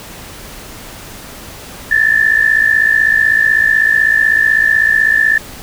sine tone pair together, 1734 / 1790 Hz, A6 / A6, -26 / +29 cents, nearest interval minor second, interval 55 cents, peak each -11 dBFS, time 1.91-5.38 s, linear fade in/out 5 ms, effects pink hiss -32 dBFS RMS until 5.62 s

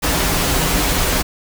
pink noise with comb filter, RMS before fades -17 dBFS, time 0.02-1.23 s, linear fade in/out 20 ms, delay 9 ms, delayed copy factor -0.5, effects none

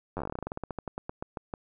slowing click train, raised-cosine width 1 ms, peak -20 dBFS, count 25, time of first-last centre 0.17-1.538 s, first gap 10 ms, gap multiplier 1.13, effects none

